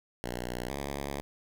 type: tone pair in turn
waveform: 5% pulse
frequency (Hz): 60.8 / 70.16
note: B1 / C#2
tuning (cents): -26 / +21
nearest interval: major second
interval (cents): 247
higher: second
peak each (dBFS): -23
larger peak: neither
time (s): 0.24-0.7 / 0.7-1.21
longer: second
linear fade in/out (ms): 0
effects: none